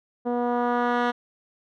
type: tone with low-pass filter sweep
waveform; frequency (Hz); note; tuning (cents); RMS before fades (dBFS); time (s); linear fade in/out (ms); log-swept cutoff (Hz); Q
10% pulse; 242.1; B3; -34; -24; 0.25-1.12; 20; 540 to 2500; 0.97
effects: none

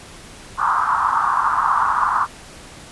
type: band-pass noise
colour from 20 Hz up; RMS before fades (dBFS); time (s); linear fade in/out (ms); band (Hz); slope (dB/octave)
pink; -18; 0.57-2.27; 50; 950 to 1300; 48
effects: pink hiss -40 dBFS RMS until 2.91 s + resampled to 24000 Hz

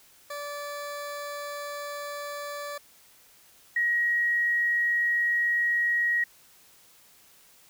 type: tone pair in turn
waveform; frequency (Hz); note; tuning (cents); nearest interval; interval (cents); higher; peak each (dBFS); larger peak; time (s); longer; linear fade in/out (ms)
20% pulse / sine; 580 / 1896.4; D5 / A#6; -22 / +29; octave + major sixth; 2051; second; -29 / -22; second; 0.3-2.78 / 3.76-6.24; neither; 5
effects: white hiss -57 dBFS RMS until 7.69 s

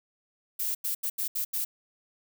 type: noise bursts at uneven times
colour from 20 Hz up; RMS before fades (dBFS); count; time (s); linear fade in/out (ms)
violet; -30; 6; 0.59-0.75 / 0.84-0.95 / 1.03-1.1 / 1.18-1.28 / 1.35-1.45 / 1.53-1.65; 10
effects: none

